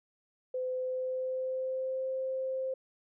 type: tone with pitch glide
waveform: sine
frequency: 510 to 524.3 Hz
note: C5 to C5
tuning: -44 to +3 cents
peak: -31 dBFS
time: 0.54-2.74 s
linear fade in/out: 5 ms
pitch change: +47 cents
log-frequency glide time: 0.7-2.09 s
effects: none